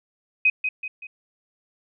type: tone with echo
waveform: sine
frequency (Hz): 2516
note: D#7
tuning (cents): +19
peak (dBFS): -14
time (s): 0.45-0.5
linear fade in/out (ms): 5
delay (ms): 190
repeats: 3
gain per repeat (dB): -7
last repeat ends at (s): 1.07
effects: none